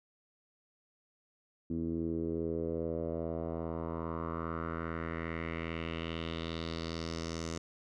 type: tone with low-pass filter sweep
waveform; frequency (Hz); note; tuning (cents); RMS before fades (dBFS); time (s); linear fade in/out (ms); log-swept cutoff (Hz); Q
10% pulse; 82.41; E2; 0; -37; 1.7-7.58; 5; 280 to 6700; 3.1
effects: none